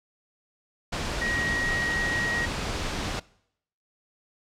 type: tone in noise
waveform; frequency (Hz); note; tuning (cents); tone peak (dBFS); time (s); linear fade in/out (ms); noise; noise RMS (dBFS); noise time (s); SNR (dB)
sine; 1894; A#6; +27; -26; 1.21-2.46; 10; pink; -30; 0.92-3.2; +1
effects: noise-tail reverb RT60 0.7 s tail -22 dB re dry + low-pass 6000 Hz 12 dB/octave